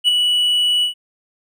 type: tone with ADSR envelope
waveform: triangle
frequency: 2946 Hz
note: F#7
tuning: 8 cents flat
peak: -7 dBFS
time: 0.04-0.94 s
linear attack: 42 ms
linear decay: 10 ms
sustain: -5 dB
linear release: 110 ms
effects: none